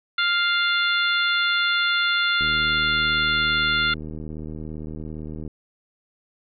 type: harmonic tone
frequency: 698.5 Hz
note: F5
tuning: in tune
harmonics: 2 / 3 / 4 / 5 / 6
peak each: -21 / -27 / -29 / -25 / -31 dBFS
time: 0.18-3.94 s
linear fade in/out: 5 ms
type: click train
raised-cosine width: 3 ms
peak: -22 dBFS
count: 239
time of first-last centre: 2.41-5.477 s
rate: 77.6 Hz
effects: none